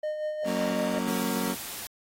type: tone with tremolo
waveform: triangle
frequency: 611 Hz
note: D#5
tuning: 32 cents flat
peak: -25 dBFS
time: 0.03-0.99 s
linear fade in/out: 5 ms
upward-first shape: sine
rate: 5.4 Hz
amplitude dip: 45%
type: chord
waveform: 35% pulse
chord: F# major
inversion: none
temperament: just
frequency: 185 / 231.2 / 277.5 Hz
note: F#3 / A#3 / C#4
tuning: 0 / -14 / +2 cents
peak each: -31 / -29 / -32 dBFS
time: 0.44-1.56 s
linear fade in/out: 50 ms
type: noise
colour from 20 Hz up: white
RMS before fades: -38 dBFS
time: 1.08-1.87 s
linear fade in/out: 2 ms
effects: AAC 48 kbps